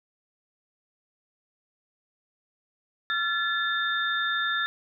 sine tone cluster, 1364 / 1732 / 3628 Hz, F6 / A6 / A#7, -41 / -28 / -48 cents, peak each -29 / -27 / -31 dBFS, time 3.1-4.66 s, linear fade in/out 0 ms, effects none

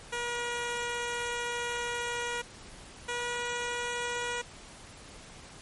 10% pulse tone pair in turn, 479 / 482.3 Hz, A#4 / B4, +47 / -41 cents, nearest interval unison, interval 12 cents, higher second, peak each -23 dBFS, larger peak neither, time 0.12-2.42 / 3.08-4.42 s, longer first, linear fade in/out 10 ms, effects pink hiss -49 dBFS RMS until 5.61 s + MP3 48 kbps

